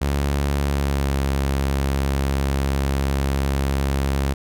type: tone with pitch glide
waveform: sawtooth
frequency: 70.5 to 68.57 Hz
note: C#2 to C#2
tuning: +30 to -18 cents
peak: -15 dBFS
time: 0.01-4.34 s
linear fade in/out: 10 ms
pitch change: -48 cents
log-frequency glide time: 0.65-1.19 s
effects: none